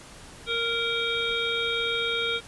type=harmonic tone; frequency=464.3 Hz; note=A#4; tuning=7 cents flat; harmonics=1 / 3 / 5 / 7 / 8; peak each=-31 / -31 / -31 / -31 / -31 dBFS; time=0.46-2.41 s; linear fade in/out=50 ms; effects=pink hiss -46 dBFS RMS until 2.47 s + resampled to 24000 Hz